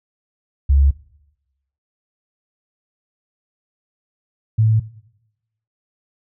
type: tone pair in turn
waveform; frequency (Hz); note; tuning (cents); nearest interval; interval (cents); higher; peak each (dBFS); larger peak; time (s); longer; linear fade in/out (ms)
sine; 69.3 / 110.01; C#2 / A2; 0 / 0; minor sixth; 800; second; -10 / -11; first; 0.69-0.91 / 4.58-4.8; neither; 10
effects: noise-tail reverb RT60 0.9 s tail -19 dB re dry